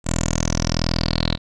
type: tone with low-pass filter sweep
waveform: 10% pulse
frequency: 41.23 Hz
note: E1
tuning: 1 cent sharp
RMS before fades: -21 dBFS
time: 0.04-1.38 s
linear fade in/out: 50 ms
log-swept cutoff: 7700 to 3900 Hz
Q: 9.1
effects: none